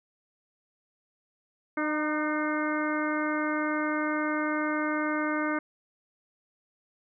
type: harmonic tone with a mistuned harmonic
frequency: 303.7 Hz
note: D#4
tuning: 42 cents flat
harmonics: 1 / 2 / 3 / 4 / 5 / 6 / 7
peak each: -29 / -34 / -38 / -34 / -34 / -41 / -37 dBFS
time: 1.77-5.59 s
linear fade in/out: 5 ms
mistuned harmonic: 3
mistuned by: +35 cents
effects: none